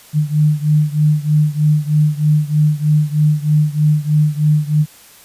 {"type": "beating tone pair", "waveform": "sine", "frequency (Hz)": [150, 153.2], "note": ["D3", "D#3"], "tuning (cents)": [37, -27], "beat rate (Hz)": 3.2, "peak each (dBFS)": [-13, -15], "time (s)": [0.13, 4.86], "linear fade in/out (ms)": 50, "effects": ["white hiss -43 dBFS RMS until 5.24 s", "resampled to 32000 Hz"]}